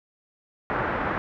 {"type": "low-pass noise", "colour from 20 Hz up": "white", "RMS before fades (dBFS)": -27, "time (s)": [0.7, 1.18], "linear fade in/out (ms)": 0, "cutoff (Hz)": 1600, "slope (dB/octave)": 24, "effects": []}